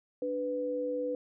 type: tone pair together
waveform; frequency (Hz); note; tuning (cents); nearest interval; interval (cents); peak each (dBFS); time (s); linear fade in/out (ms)
sine; 293.1 / 496.6; D4 / B4; -3 / +9; major sixth; 912; -37 / -31; 0.22-1.15; 2
effects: none